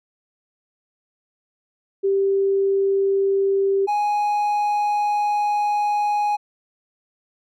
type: tone pair in turn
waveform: sine / triangle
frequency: 392 / 830.6 Hz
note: G4 / G#5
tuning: 0 / 0 cents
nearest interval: octave + minor second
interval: 1300 cents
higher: second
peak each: -16 dBFS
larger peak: neither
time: 2.03-3.87 / 3.87-6.37 s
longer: second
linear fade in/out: 20 ms
effects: none